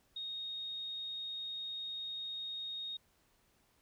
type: tone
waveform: sine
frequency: 3725 Hz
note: A#7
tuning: 2 cents flat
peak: -39 dBFS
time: 0.16-2.97 s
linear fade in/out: 5 ms
effects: pink hiss -72 dBFS RMS until 3.81 s